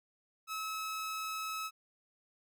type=tone; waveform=sawtooth; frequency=1292 Hz; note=E6; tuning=35 cents flat; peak=-33 dBFS; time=0.47-1.71 s; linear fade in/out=50 ms; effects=none